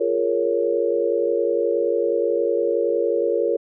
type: chord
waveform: sine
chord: Bb minor seventh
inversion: second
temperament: equal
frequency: 349.2 / 415.3 / 466.2 / 554.4 Hz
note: F4 / Ab4 / Bb4 / Db5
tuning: 0 / 0 / 0 / 0 cents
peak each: -25 / -25 / -21 / -24 dBFS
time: 0-3.57 s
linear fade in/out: 10 ms
effects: none